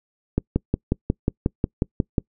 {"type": "click train", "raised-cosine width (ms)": 3, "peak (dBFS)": -6, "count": 11, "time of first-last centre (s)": [0.38, 2.182], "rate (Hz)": 5.55, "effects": ["noise-tail reverb RT60 0.1 s tail -26 dB re dry"]}